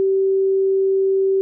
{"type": "tone", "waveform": "sine", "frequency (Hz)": 386.1, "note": "G4", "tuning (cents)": -26, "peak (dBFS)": -14, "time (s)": [0, 1.41], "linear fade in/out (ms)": 0, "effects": []}